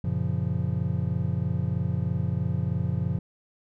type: chord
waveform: triangle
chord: Gb major seventh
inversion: none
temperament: just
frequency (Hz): 92.5 / 115.62 / 138.75 / 173.43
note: Gb2 / Bb2 / Db3 / F3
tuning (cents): 0 / -14 / +2 / -12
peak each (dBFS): -28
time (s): 0.04-3.19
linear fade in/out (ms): 5
effects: none